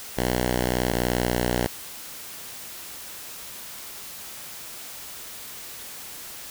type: tone pair in turn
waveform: 5% pulse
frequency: 61.74 / 60.82 Hz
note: B1 / B1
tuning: 0 / -26 cents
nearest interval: unison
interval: 26 cents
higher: first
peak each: -11 dBFS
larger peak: neither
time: 0.17-0.92 / 0.92-1.67 s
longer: neither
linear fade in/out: 5 ms
effects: white hiss -39 dBFS RMS until 6.5 s